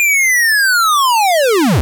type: linear sweep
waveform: square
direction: down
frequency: 2424 to 61.5 Hz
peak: -10 dBFS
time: 0-1.81 s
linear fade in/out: 0 ms
effects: none

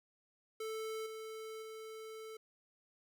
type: tone with level steps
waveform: square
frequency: 440 Hz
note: A4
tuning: in tune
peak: -40 / -45 / -47 dBFS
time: 0.6-2.37 s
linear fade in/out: 5 ms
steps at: 1.06 / 1.62 s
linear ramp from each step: 5 ms
effects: none

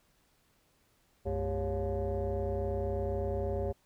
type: tone with frequency modulation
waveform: sine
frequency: 246.9 Hz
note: B3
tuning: in tune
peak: -29 dBFS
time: 1.25-3.73 s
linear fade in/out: 20 ms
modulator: 154 Hz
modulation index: 2.5
effects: tanh soft clip ceiling -25 dBFS + pink hiss -70 dBFS RMS until 3.85 s

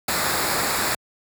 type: noise with comb filter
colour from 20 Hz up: pink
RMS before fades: -23 dBFS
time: 0.08-0.95 s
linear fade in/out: 5 ms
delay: 0.33 ms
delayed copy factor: -0.65
effects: high-pass 80 Hz 12 dB/octave

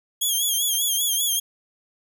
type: tone with vibrato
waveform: 10% pulse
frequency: 3283 Hz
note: G#7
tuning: 21 cents flat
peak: -13 dBFS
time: 0.21-1.4 s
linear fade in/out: 10 ms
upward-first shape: sine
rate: 5.1 Hz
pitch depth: 71 cents each way
effects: none

